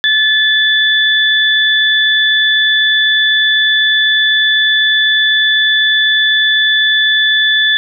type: tone pair together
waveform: sine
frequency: 1736 / 3472 Hz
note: A6 / A7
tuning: -24 / -24 cents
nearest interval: octave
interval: 1200 cents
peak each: -11 dBFS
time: 0.04-7.77 s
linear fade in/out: 0 ms
effects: none